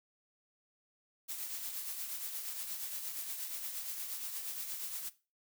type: noise with tremolo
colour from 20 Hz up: blue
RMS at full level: -39 dBFS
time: 1.28-5.1 s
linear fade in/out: 20 ms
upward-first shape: triangle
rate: 8.5 Hz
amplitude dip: 50%
effects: noise-tail reverb RT60 0.3 s tail -17 dB re dry